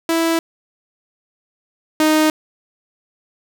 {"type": "tone pair in turn", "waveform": "sawtooth", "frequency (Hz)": [329.6, 310.2], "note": ["E4", "D#4"], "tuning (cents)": [0, -5], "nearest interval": "minor second", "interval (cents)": 105, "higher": "first", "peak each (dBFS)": [-11, -8], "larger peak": "second", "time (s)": [[0.09, 0.39], [2, 2.3]], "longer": "neither", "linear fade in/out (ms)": 2, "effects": []}